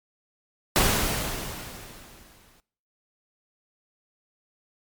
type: noise with exponential decay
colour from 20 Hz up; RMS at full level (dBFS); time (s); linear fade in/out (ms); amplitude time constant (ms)
pink; -19; 0.76-2.6; 0; 400
effects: noise-tail reverb RT60 0.6 s tail -23 dB re dry + MP3 96 kbps